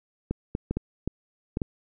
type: clicks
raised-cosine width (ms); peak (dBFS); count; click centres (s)
3; -14; 7; 0.31 / 0.551 / 0.71 / 0.77 / 1.076 / 1.571 / 1.618
effects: none